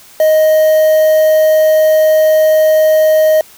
triangle tone with quantisation, 624 Hz, D#5, 5 cents sharp, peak -4 dBFS, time 0.2-3.41 s, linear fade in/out 2 ms, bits 4, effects white hiss -40 dBFS RMS until 3.57 s

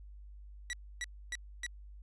sawtooth tone bursts, 1946 Hz, B6, 26 cents flat, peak -32 dBFS, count 4, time 0.7-1.664 s, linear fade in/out 0 ms, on 31 ms, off 280 ms, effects added 50 Hz sine -48 dBFS peak until 2.02 s + resampled to 22050 Hz

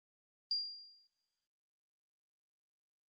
sine tone with exponential decay, 4785 Hz, D8, 32 cents sharp, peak -30 dBFS, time 0.51-1.07 s, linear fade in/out 1 ms, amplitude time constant 120 ms, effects noise-tail reverb RT60 1.0 s tail -23 dB re dry + Opus 32 kbps

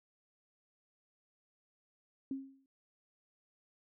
sine tone with exponential decay, 269.7 Hz, C#4, 47 cents flat, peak -33 dBFS, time 2.31-2.66 s, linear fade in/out 2 ms, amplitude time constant 75 ms, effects none

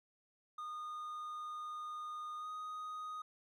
triangle tone with pitch glide, 1226 to 1246 Hz, D#6 to D#6, -26 to +2 cents, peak -40 dBFS, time 0.58-3.22 s, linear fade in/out 5 ms, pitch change +28 cents, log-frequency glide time 2.38-2.48 s, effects none

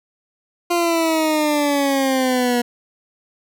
20% pulse exponential sweep, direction down, 349.2 to 239.9 Hz, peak -11 dBFS, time 0.7-2.62 s, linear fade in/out 10 ms, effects none

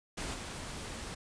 pink noise with level steps, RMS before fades -38 / -42 dBFS, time 0.17-1.15 s, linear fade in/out 10 ms, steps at 0.33 s, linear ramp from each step 20 ms, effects resampled to 22050 Hz

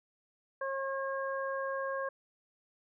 harmonic tone, 541 Hz, C#5, 42 cents flat, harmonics 1 / 2 / 3, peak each -35 / -38 / -40 dBFS, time 0.61-2.09 s, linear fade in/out 5 ms, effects none

